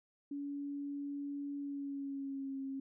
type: tone with pitch glide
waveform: sine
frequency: 284.1 to 270.3 Hz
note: C#4 to C#4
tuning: +43 to -44 cents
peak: -38 dBFS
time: 0.31-2.8 s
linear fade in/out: 5 ms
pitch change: -87 cents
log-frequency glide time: 1.58-2.57 s
effects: none